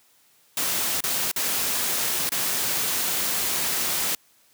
white noise with dropouts, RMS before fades -25 dBFS, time 0.57-4.15 s, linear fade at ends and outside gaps 2 ms, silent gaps 1.006-1.038 / 1.315-1.361 / 2.292-2.319 s, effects white hiss -60 dBFS RMS until 4.53 s + high-pass 100 Hz 12 dB/octave

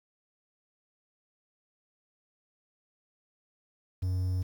triangle tone with quantisation, 92 Hz, F#2, 9 cents flat, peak -25 dBFS, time 4.02-4.43 s, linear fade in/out 10 ms, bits 9, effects none

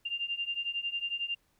sine beating tone pair, 2786 / 2797 Hz, F7 / F7, -5 / +2 cents, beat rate 11 Hz, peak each -36 / -34 dBFS, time 0.05-1.35 s, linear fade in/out 10 ms, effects pink hiss -72 dBFS RMS until 1.59 s

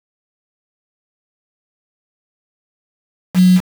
sine tone with quantisation, 182.8 Hz, F#3, 21 cents flat, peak -6 dBFS, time 3.34-3.61 s, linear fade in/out 50 ms, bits 4, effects none

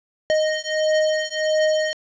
square beating tone pair, 620 / 621.5 Hz, D#5 / D#5, -6 / -2 cents, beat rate 1.5 Hz, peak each -22 / -22 dBFS, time 0.3-1.93 s, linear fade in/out 0 ms, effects resampled to 16000 Hz + 9-bit

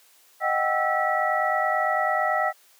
sine tone cluster, 621 / 733 / 782 / 1316 / 1940 Hz, D#5 / F#5 / G5 / E6 / B6, -3 / -16 / -4 / -3 / -31 cents, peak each -27 dBFS, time 0.4-2.53 s, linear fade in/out 50 ms, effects white hiss -57 dBFS RMS until 2.79 s + high-pass 400 Hz 12 dB/octave

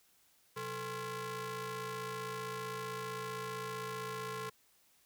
sawtooth ring-modulated tone, 311.1 Hz, D#4, in tune, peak -32 dBFS, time 0.56-4.5 s, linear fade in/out 10 ms, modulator 750 Hz, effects white hiss -69 dBFS RMS until 5.05 s

